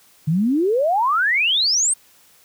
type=exponential sweep; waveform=sine; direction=up; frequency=146.7 to 8870 Hz; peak=-15 dBFS; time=0.27-1.94 s; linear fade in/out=10 ms; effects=white hiss -53 dBFS RMS until 2.44 s + high-pass 60 Hz 12 dB/octave